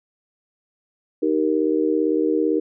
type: chord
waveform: sine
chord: Eb major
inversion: none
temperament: just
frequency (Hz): 311.1 / 388.9 / 466.7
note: Eb4 / G4 / Bb4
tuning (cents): 0 / -14 / +2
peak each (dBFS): -20 / -23 / -22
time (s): 1.22-2.6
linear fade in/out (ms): 10
effects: none